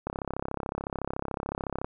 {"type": "click train", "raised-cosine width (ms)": 1, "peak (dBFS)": -17, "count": 61, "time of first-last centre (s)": [0.07, 1.845], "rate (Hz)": 33.8, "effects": []}